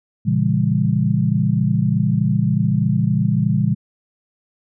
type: chord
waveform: sine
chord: A# diminished seventh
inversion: none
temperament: just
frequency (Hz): 116.54 / 139.85 / 167.82 / 201.4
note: A#2 / C#3 / E3 / G3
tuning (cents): 0 / +16 / +31 / +47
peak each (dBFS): -20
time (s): 0.25-3.75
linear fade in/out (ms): 20
effects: none